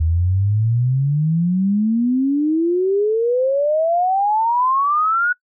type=exponential sweep; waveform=sine; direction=up; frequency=78 to 1480 Hz; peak=-14 dBFS; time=0-5.33 s; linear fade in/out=10 ms; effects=noise-tail reverb RT60 0.1 s tail -23 dB re dry